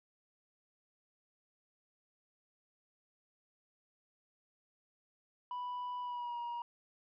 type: tone with pitch glide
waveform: sine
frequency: 987 to 951.2 Hz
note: B5 to A#5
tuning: -1 to +35 cents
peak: -35 dBFS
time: 5.51-6.62 s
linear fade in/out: 2 ms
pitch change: -64 cents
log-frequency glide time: 6.01-6.39 s
effects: tanh soft clip ceiling -37 dBFS